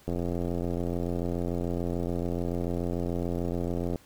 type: click train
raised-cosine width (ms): 2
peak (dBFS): -18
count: 338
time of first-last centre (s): 0.08-3.958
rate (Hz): 86.9
effects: pink hiss -57 dBFS RMS until 4.05 s